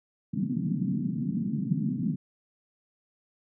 white band-pass noise, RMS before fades -29 dBFS, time 0.33-2.16 s, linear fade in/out 10 ms, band 140 to 250 Hz, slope 48 dB/octave, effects none

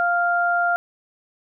sine tone pair together, 698.5 / 1397 Hz, F5 / F6, 0 / 0 cents, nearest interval octave, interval 1200 cents, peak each -20 dBFS, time 0-0.76 s, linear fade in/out 0 ms, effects none

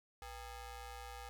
sawtooth ring-modulated tone, 429.4 Hz, A4, 42 cents flat, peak -40 dBFS, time 0.22-1.29 s, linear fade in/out 0 ms, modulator 370 Hz, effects none

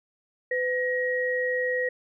sine tone pair together, 503 / 1894 Hz, B4 / A#6, +32 / +27 cents, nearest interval octave + major seventh, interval 2295 cents, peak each -26 / -27 dBFS, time 0.51-1.89 s, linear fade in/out 5 ms, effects none

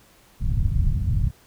pink low-pass noise, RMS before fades -21 dBFS, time 0.4-1.31 s, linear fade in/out 20 ms, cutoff 140 Hz, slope 24 dB/octave, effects pink hiss -55 dBFS RMS until 1.46 s

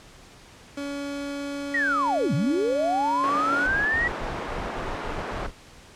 30% pulse tone, 282.9 Hz, C#4, 35 cents sharp, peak -27 dBFS, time 0.77-3.67 s, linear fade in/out 5 ms
sine linear two-way sweep, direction down then up, 1950 to 121.5 to 1950 Hz, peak -21 dBFS, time 1.74-4.08 s, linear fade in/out 5 ms, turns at 2.34 s
white band-pass noise, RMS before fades -33 dBFS, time 3.23-5.47 s, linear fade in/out 10 ms, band 200 to 1100 Hz, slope 12 dB/octave
brown noise bursts, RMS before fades -34 dBFS, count 7, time 3.65-5.516 s, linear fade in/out 20 ms, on 210 ms, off 66 ms
effects pink hiss -49 dBFS RMS until 5.95 s + low-pass 8000 Hz 12 dB/octave

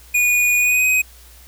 square tone with pitch glide, 2455 to 2514 Hz, D#7 to D#7, -24 to +17 cents, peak -14 dBFS, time 0.14-1.02 s, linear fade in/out 10 ms, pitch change +41 cents, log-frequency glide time 0.58-0.87 s, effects added 60 Hz sine -44 dBFS peak until 1.47 s + white hiss -47 dBFS RMS until 1.47 s

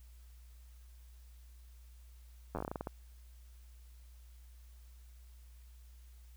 slowing click train, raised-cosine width 1 ms, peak -24 dBFS, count 12, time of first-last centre 2.55-2.872 s, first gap 10 ms, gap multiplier 1.2, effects added 60 Hz sine -53 dBFS peak until 6.36 s + white hiss -69 dBFS RMS until 6.36 s

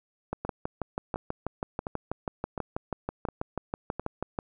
two click trains, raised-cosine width 1 ms, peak -18 / -16 dBFS, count 6 / 26, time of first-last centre 0.45-3.996 / 0.33-4.388 s, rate 1.41 / 6.16 Hz, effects none

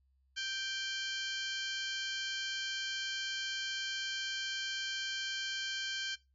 harmonic tone with a mistuned harmonic, 784 Hz, G5, in tune, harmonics 2 / 3 / 4 / 5 / 6 / 7 / 8 / 9, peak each -40 / -48 / -40 / -45 / -46 / -50 / -50 / -54 dBFS, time 0.36-6.16 s, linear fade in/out 20 ms, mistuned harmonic 5, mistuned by +120 cents, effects noise-tail reverb RT60 0.2 s tail -17 dB re dry + added 66 Hz sine -69 dBFS peak until 6.34 s

